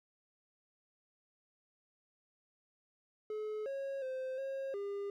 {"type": "tone with pitch steps", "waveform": "triangle", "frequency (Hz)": [428.1, 547, 520, 540, 402.2], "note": ["A4", "C#5", "C5", "C#5", "G4"], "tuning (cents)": [-47, -23, -11, -45, 44], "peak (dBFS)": -35, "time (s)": [3.3, 5.1], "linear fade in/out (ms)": 2, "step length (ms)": 360, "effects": []}